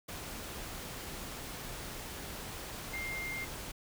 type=tone in noise; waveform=sine; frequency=2110 Hz; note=C7; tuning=14 cents sharp; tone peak=-37 dBFS; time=2.93-3.45 s; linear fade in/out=10 ms; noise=pink; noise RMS=-43 dBFS; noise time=0.08-3.72 s; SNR=+3 dB; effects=none